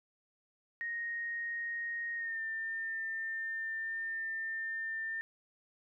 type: tone with pitch glide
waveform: sine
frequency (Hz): 1866 to 1800.4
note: A#6 to A6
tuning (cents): +1 to +39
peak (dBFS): -35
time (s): 0.81-5.21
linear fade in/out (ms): 0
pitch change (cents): -62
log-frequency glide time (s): 2.16-2.4
effects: none